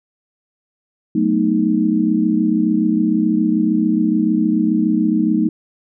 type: chord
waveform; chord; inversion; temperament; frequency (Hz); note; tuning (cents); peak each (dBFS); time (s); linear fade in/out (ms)
sine; B dominant seventh; second; equal with one note detuned; 185 / 220 / 246.9 / 312.2; F#3 / A3 / B3 / D#4; 0 / 0 / 0 / +6; -21 / -17 / -22 / -17; 1.15-5.49; 5
effects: none